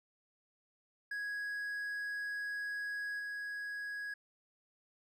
triangle tone with level steps, 1661.2 Hz, G#6, in tune, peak -35 / -37 dBFS, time 1.11-4.14 s, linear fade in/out 5 ms, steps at 3.19 s, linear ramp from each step 10 ms, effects none

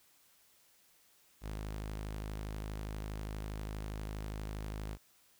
sawtooth tone, 52.4 Hz, G#1, 16 cents sharp, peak -35 dBFS, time 1.41-4.98 s, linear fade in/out 50 ms, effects white hiss -67 dBFS RMS until 5.39 s

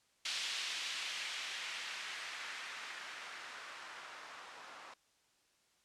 violet noise with low-pass filter sweep, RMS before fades -44 dBFS, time 0.25-4.94 s, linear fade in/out 5 ms, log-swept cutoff 3300 to 1000 Hz, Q 1.2, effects white hiss -73 dBFS RMS until 5.84 s + low-pass 8000 Hz 12 dB/octave

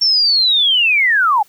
sine linear sweep, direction down, 5490 to 784 Hz, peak -10 dBFS, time 0.01-1.43 s, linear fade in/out 10 ms, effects white hiss -51 dBFS RMS until 1.48 s

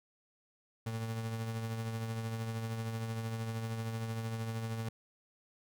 35% pulse tone with tremolo, 112.9 Hz, A2, 45 cents sharp, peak -32 dBFS, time 0.86-4.89 s, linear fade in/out 5 ms, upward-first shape triangle, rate 13 Hz, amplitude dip 45%, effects none

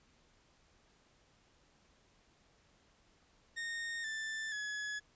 40% pulse tone with pitch steps, 1845 / 1767.8 / 1693.8 Hz, A#6 / A6 / G#6, -18 / +8 / +34 cents, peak -37 dBFS, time 3.56-5 s, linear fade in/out 20 ms, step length 480 ms, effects pink hiss -69 dBFS RMS until 5.15 s + resampled to 16000 Hz

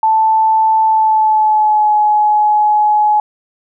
sine tone with pitch glide, 880 to 844.6 Hz, A5 to G#5, 0 to +29 cents, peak -8 dBFS, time 0.03-3.2 s, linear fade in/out 2 ms, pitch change -71 cents, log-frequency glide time 0.85-1.95 s, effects none

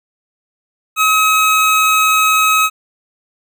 25% pulse tone, 1276 Hz, D#6, 43 cents sharp, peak -6 dBFS, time 0.96-2.7 s, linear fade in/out 50 ms, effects none

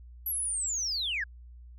sine linear sweep, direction down, 11840 to 1568 Hz, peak -28 dBFS, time 0.26-1.24 s, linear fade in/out 5 ms, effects tanh soft clip ceiling -24 dBFS + added 60 Hz sine -46 dBFS peak until 1.78 s

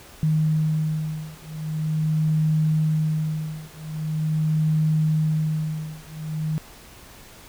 sine beating tone pair, 155.56 / 155.99 Hz, D#3 / D#3, 0 / +5 cents, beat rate 0.43 Hz, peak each -23 dBFS, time 0.23-6.58 s, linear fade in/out 0 ms, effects pink hiss -46 dBFS RMS until 7.48 s

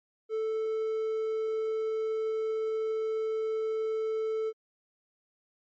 triangle tone, 440 Hz, A4, in tune, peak -26 dBFS, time 0.29-4.53 s, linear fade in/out 50 ms, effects MP3 32 kbps

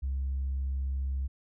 sine tone, 67.2 Hz, C2, 47 cents sharp, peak -27 dBFS, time 0.02-1.28 s, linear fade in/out 20 ms, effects tanh soft clip ceiling -26 dBFS

